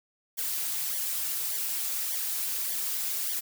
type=noise with flanger; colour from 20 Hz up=blue; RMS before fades=-31 dBFS; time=0.37-3.41 s; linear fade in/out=20 ms; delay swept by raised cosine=0.75 to 6.45 ms; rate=1.7 Hz; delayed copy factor=-0.9; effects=none